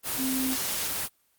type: tone in noise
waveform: sine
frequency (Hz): 261.6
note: C4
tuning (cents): 0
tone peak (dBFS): -27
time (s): 0.17-0.57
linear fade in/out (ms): 50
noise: white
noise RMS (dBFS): -30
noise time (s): 0.03-1.09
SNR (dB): 0
effects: white hiss -68 dBFS RMS until 1.38 s + Opus 24 kbps